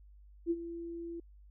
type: tone with ADSR envelope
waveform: sine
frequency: 337.9 Hz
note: E4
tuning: 43 cents sharp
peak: -26 dBFS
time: 0.46-1.2 s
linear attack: 47 ms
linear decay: 43 ms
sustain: -13 dB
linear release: 4 ms
effects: added 50 Hz sine -54 dBFS peak until 1.5 s